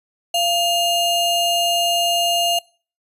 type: ring-modulated tone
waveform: square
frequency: 1760 Hz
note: A6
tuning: in tune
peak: -14 dBFS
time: 0.34-2.59 s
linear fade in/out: 5 ms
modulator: 1070 Hz
effects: noise-tail reverb RT60 0.4 s tail -24 dB re dry + resampled to 32000 Hz